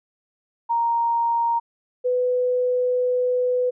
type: tone pair in turn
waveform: sine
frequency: 932.3 / 498.6 Hz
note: A#5 / B4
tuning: 0 / +16 cents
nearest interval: major seventh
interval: 1084 cents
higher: first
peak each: -18 dBFS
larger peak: neither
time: 0.69-1.6 / 2.04-3.71 s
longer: second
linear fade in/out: 20 ms
effects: none